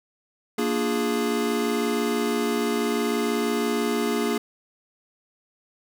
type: chord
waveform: square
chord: Bb dominant seventh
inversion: none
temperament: equal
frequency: 233.1 / 293.7 / 349.2 / 415.3 Hz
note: Bb3 / D4 / F4 / Ab4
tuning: 0 / 0 / 0 / 0 cents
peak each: -27 / -31 / -32 / -27 dBFS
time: 0.58-4.38 s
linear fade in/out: 5 ms
effects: none